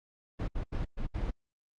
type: noise bursts at uneven times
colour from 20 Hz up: brown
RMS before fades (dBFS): -32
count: 5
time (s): 0.39-0.48 / 0.55-0.64 / 0.72-0.85 / 0.97-1.07 / 1.14-1.31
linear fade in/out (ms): 10
effects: low-pass 4000 Hz 12 dB/octave + Opus 24 kbps